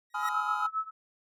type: tone with exponential growth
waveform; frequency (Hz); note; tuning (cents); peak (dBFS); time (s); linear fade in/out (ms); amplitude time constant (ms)
sawtooth; 1896; A#6; +29; -30; 0.1-0.29; 2; 41
type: chord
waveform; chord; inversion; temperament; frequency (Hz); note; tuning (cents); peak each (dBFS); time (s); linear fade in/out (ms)
triangle; F half-diminished seventh; first; just; 838.1 / 1005.8 / 1257.2 / 1396.9; Ab5 / Cb6 / Eb6 / F6; +16 / +31 / +18 / 0; -33 / -35 / -34 / -34; 0.14-0.67; 10
type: tone with tremolo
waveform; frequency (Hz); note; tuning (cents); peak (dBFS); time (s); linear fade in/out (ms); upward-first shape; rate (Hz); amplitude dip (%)
sine; 1300; E6; -24; -26; 0.21-0.91; 50; sine; 7.4; 95
effects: none